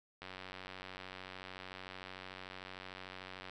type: click train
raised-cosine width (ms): 0.3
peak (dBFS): -30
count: 307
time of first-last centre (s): 0.22-3.496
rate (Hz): 93.4
effects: none